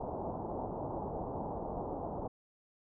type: low-pass noise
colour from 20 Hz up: white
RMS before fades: -39 dBFS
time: 0-2.28 s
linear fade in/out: 10 ms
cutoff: 910 Hz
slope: 48 dB/octave
effects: none